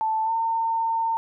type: tone with pitch glide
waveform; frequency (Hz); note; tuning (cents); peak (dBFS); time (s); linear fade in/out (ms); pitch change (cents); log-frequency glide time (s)
sine; 880 to 907.9; A5 to A#5; 0 to -46; -21; 0.01-1.17; 0; +54; 0.24-0.32
effects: none